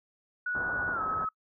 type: tone with pitch glide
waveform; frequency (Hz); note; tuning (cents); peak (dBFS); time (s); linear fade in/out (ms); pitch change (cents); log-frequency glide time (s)
sine; 1467 to 1284.5; F#6 to E6; -15 to -45; -29; 0.46-1.29; 5; -230; 0.92-1.01
type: low-pass noise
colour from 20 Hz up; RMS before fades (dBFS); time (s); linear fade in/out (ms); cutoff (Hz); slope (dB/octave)
white; -39; 0.54-1.26; 20; 1600; 96
effects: noise-tail reverb RT60 0.1 s tail -23 dB re dry